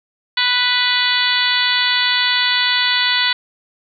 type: harmonic tone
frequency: 493.9 Hz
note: B4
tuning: in tune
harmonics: 2 / 3 / 4 / 5 / 6 / 7 / 8 / 9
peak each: -25 / -22 / -20 / -26 / -23 / -20 / -21 / -23 dBFS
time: 0.37-3.33 s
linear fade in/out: 5 ms
effects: none